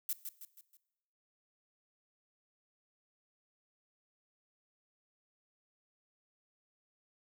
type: noise with echo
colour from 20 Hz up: violet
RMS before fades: -35 dBFS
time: 0.09-0.13 s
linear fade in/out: 2 ms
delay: 160 ms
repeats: 4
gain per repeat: -7 dB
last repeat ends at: 0.77 s
effects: noise-tail reverb RT60 0.9 s tail -18 dB re dry